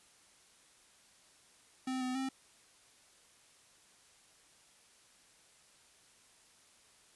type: tone with pitch steps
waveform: square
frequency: 259.1 / 254.5 / 265.1 Hz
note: C4 / C4 / C4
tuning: -17 / -48 / +23 cents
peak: -35 dBFS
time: 1.87-2.29 s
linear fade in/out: 5 ms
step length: 140 ms
effects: white hiss -64 dBFS RMS until 7.15 s + resampled to 24000 Hz